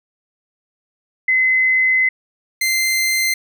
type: tone pair in turn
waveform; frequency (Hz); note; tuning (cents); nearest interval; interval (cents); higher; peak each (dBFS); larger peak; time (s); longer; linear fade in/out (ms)
sine / sawtooth; 2042 / 2081; C7 / C7; -43 / -10; unison; 33; second; -12; neither; 1.28-2.09 / 2.61-3.34; first; 5
effects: none